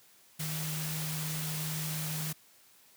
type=tone in noise; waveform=sine; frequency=155.56 Hz; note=D#3; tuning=in tune; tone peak=-35 dBFS; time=0.39-2.33 s; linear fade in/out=10 ms; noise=white; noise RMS=-38 dBFS; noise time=0.39-2.33 s; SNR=0 dB; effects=white hiss -61 dBFS RMS until 2.96 s + high-pass 80 Hz 12 dB/octave